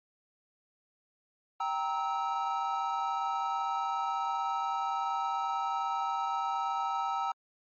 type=chord; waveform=triangle; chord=E diminished; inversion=first; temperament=equal with one note detuned; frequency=784 / 932.3 / 1299.6 Hz; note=G5 / Bb5 / E6; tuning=0 / 0 / -25 cents; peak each=-32 dBFS; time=1.6-7.32 s; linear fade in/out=5 ms; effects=MP3 32 kbps